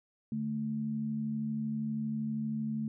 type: tone pair together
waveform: sine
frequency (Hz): 146.83 / 219.5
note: D3 / A3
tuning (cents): 0 / -4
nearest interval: perfect fifth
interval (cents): 696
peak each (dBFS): -39 / -32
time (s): 0.32-2.88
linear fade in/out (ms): 2
effects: none